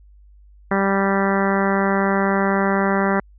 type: harmonic tone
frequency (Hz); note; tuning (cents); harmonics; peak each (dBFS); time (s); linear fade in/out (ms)
196; G3; 0; 1 / 2 / 3 / 4 / 5 / 6 / 7 / 8 / 9 / 10; -20 / -23 / -25 / -26 / -27 / -28 / -28 / -29 / -30 / -30; 0.71-3.2; 5
effects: added 50 Hz sine -45 dBFS peak until 3.38 s